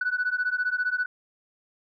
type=beating tone pair; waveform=sine; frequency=1478 / 1493 Hz; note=F#6 / F#6; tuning=-2 / +15 cents; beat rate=15 Hz; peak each=-26 dBFS; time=0.01-1.06 s; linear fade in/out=5 ms; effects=tanh soft clip ceiling -18 dBFS